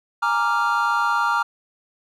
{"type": "chord", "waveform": "triangle", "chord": "Bb dominant seventh", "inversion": "third", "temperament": "equal with one note detuned", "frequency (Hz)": [830.6, 932.3, 1174.7, 1390.5], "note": ["Ab5", "Bb5", "D6", "F6"], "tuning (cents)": [0, 0, 0, -8], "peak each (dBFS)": [-26, -21, -22, -20], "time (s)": [0.22, 1.43], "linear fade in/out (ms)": 10, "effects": []}